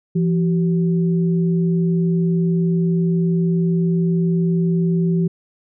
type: tone pair together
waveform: sine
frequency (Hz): 170.21 / 382.1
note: F3 / G4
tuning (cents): -44 / -44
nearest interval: octave + major second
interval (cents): 1400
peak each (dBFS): -15 / -24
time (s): 0.15-5.28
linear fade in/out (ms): 10
effects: none